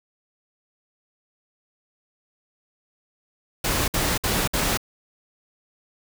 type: noise bursts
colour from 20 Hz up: pink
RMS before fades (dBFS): -23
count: 4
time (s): 3.64-4.774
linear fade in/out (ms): 5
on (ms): 240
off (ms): 58
effects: none